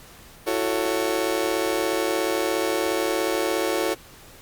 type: chord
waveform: 35% pulse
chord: F# minor seventh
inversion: third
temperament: just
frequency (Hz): 333 / 370 / 444 / 555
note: E4 / F#4 / A4 / C#5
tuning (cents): +18 / 0 / +16 / +2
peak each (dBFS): -26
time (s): 0.46-3.95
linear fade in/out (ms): 20
effects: pink hiss -47 dBFS RMS until 4.41 s + Opus 48 kbps